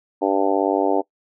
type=harmonic tone; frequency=98 Hz; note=G2; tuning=in tune; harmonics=3 / 4 / 5 / 6 / 7 / 8 / 9; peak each=-22 / -23 / -24 / -25 / -25 / -26 / -27 dBFS; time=0.21-1.02 s; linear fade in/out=20 ms; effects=noise-tail reverb RT60 0.1 s tail -21 dB re dry